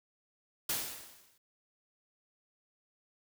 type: noise with exponential decay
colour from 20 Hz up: white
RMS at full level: -31 dBFS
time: 0.69-1.38 s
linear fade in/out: 5 ms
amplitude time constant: 150 ms
effects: none